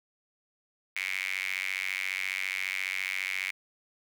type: tone with high-pass filter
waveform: sawtooth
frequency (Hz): 94.6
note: F#2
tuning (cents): +39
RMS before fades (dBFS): -33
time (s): 0.96-3.51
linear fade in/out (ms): 0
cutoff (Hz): 2200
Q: 9.2
effects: none